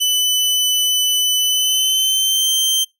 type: tone with pitch glide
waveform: sawtooth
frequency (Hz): 2999 to 3130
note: F#7 to G7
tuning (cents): +23 to -3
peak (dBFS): -11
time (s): 0-2.85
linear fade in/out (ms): 20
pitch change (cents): +74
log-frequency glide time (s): 1.45-2.51
effects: noise-tail reverb RT60 0.2 s tail -26 dB re dry